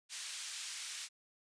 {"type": "band-pass noise", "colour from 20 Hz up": "white", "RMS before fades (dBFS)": -44, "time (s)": [0.09, 1.09], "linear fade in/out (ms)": 50, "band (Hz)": [2000, 8000], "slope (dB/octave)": 12, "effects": ["resampled to 22050 Hz"]}